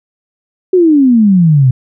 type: exponential sweep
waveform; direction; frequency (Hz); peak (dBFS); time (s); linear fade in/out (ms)
sine; down; 380 to 123.47; -4; 0.73-1.71; 5
effects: none